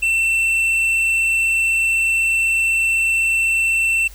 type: tone with tanh clipping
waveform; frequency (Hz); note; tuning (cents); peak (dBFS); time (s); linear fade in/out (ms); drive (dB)
triangle; 2688; E7; +33; -16; 0.02-4.08; 10; 11
effects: added 50 Hz sine -37 dBFS peak until 4.14 s + white hiss -45 dBFS RMS until 4.14 s